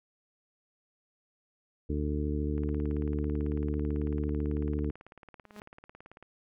harmonic tone, 74 Hz, D2, 14 cents sharp, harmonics 1 / 2 / 3 / 4 / 5 / 6, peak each -31 / -37 / -38 / -35 / -41 / -39 dBFS, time 1.89-4.91 s, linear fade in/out 10 ms
click train, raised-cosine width 0.5 ms, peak -34 dBFS, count 67, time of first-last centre 2.58-6.226 s, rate 18.1 Hz
sawtooth tone with exponential growth, 209.1 Hz, G#3, 12 cents sharp, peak -37 dBFS, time 5.44-5.6 s, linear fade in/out 0 ms, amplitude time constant 33 ms
effects none

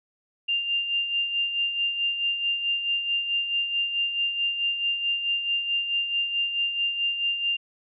sine tone with tremolo, 2794 Hz, F7, in tune, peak -21 dBFS, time 0.48-7.57 s, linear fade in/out 10 ms, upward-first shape sine, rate 4.6 Hz, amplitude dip 55%, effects none

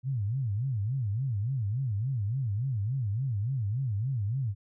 sine tone with vibrato, 116.54 Hz, A#2, in tune, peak -27 dBFS, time 0.03-4.55 s, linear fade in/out 50 ms, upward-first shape sine, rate 3.5 Hz, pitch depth 290 cents each way, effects none

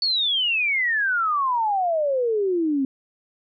sine exponential sweep, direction down, 4500 to 261.6 Hz, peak -19 dBFS, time 0.02-2.85 s, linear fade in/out 2 ms, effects none

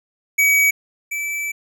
square tone pair in turn, 2270 / 2315 Hz, C#7 / D7, +41 / -25 cents, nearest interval unison, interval 34 cents, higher second, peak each -13 / -23 dBFS, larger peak first, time 0.38-0.71 / 1.11-1.52 s, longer second, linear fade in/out 10 ms, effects none

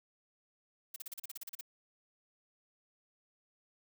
blue noise bursts, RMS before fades -43 dBFS, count 12, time 0.94-1.611 s, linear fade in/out 5 ms, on 22 ms, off 37 ms, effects none

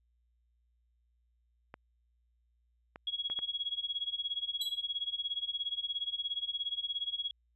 clicks, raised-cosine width 0.5 ms, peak -30 dBFS, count 4, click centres 1.741 / 2.959 / 3.3 / 3.39 s
sine tone with tremolo, 3323 Hz, G#7, in tune, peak -30 dBFS, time 3.07-7.31 s, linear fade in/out 2 ms, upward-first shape sine, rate 17 Hz, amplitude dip 90%
sawtooth tone with exponential decay, 3951 Hz, B7, in tune, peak -31 dBFS, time 4.61-4.82 s, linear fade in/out 5 ms, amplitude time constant 44 ms
effects added 59 Hz sine -70 dBFS peak until 7.55 s + resampled to 32000 Hz

